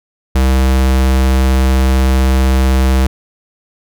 square tone, 65.41 Hz, C2, in tune, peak -9 dBFS, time 0.35-3.07 s, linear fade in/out 5 ms, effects none

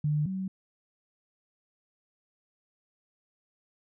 sine tone pair in turn, 149.7 / 189.59 Hz, D3 / F#3, +33 / +42 cents, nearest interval major third, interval 409 cents, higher second, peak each -24 / -30 dBFS, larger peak first, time 0.04-0.26 / 0.26-0.48 s, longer neither, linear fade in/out 5 ms, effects none

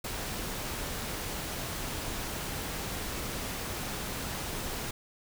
pink noise, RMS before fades -36 dBFS, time 0.04-4.91 s, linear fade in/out 5 ms, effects none

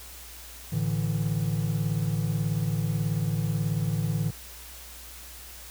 triangle chord, A suspended fourth, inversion none, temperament just, 110 / 146.67 / 165 Hz, A2 / D3 / E3, 0 / -2 / +2 cents, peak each -27 dBFS, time 0.72-4.31 s, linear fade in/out 10 ms, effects added 60 Hz sine -47 dBFS peak until 5.7 s + white hiss -45 dBFS RMS until 5.7 s

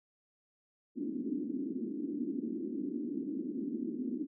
pink band-pass noise, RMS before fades -37 dBFS, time 0.95-4.27 s, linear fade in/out 50 ms, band 230 to 330 Hz, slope 48 dB/octave, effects none

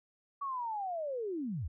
sine linear sweep, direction down, 1141 to 60 Hz, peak -34 dBFS, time 0.41-1.68 s, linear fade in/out 10 ms, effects none

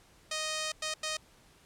5% pulse tone bursts at uneven times, 622.3 Hz, D#5, in tune, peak -21 dBFS, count 3, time 0.31-0.72 / 0.82-0.94 / 1.03-1.17 s, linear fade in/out 5 ms, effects pink hiss -61 dBFS RMS until 1.65 s + low-pass 11000 Hz 12 dB/octave

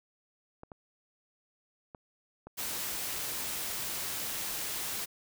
clicks, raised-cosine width 1 ms, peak -31 dBFS, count 4, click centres 0.634 / 0.718 / 1.948 / 2.47 s
white noise, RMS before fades -36 dBFS, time 2.57-5.06 s, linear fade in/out 20 ms
effects none

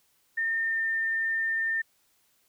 sine tone with pitch glide, 1816 to 1805.5 Hz, A#6 to A6, -46 to +44 cents, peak -25 dBFS, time 0.37-1.82 s, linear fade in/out 10 ms, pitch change -10 cents, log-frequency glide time 0.61-0.8 s, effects white hiss -68 dBFS RMS until 2.48 s

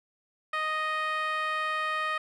10% pulse tone with band-pass filter, 622.3 Hz, D#5, in tune, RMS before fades -30 dBFS, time 0.53-2.18 s, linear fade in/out 5 ms, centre 1400 Hz, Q 1.8, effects none

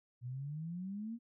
sine exponential sweep, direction up, 119.1 to 239.1 Hz, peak -39 dBFS, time 0.21-1.19 s, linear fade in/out 50 ms, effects none

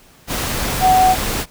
sine tone in noise, 746 Hz, F#5, 14 cents sharp, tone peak -9 dBFS, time 0.8-1.16 s, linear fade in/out 50 ms, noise pink, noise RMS -21 dBFS, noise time 0.27-1.46 s, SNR +9 dB, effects pink hiss -48 dBFS RMS until 1.5 s

